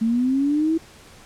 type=linear sweep; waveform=sine; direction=up; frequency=219.7 to 329.6 Hz; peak=-17 dBFS; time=0.01-0.78 s; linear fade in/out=10 ms; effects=pink hiss -47 dBFS RMS until 1.25 s + low-pass 10000 Hz 12 dB/octave